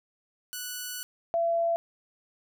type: tone pair in turn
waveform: 5% pulse / sine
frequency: 1480 / 674.3 Hz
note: F#6 / E5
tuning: 0 / +39 cents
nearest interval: octave + major second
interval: 1361 cents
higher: first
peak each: -23 dBFS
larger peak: neither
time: 0.53-1.03 / 1.34-1.76 s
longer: first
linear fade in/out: 0 ms
effects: none